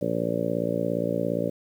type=harmonic tone; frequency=57.3 Hz; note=A#1; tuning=29 cents flat; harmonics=2 / 3 / 4 / 5 / 6 / 7 / 8 / 9 / 10; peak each=-36 / -31 / -33 / -32 / -36 / -36 / -33 / -31 / -30 dBFS; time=0.01-1.5 s; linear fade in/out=10 ms; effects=9-bit